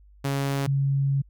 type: tone pair in turn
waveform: sawtooth / sine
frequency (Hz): 138.59 / 138.1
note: C#3 / C#3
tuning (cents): 0 / -6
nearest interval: unison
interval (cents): 6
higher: first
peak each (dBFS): -20 / -20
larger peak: neither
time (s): 0.24-0.67 / 0.67-1.22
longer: second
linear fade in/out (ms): 10
effects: added 50 Hz sine -50 dBFS peak until 1.29 s